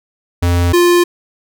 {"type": "tone pair in turn", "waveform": "square", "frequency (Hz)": [87.31, 350.1], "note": ["F2", "F4"], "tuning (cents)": [0, 4], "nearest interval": "2 octaves", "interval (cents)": 2404, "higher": "second", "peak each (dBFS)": [-11, -8], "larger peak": "second", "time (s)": [[0.42, 0.73], [0.73, 1.04]], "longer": "neither", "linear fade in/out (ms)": 10, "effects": []}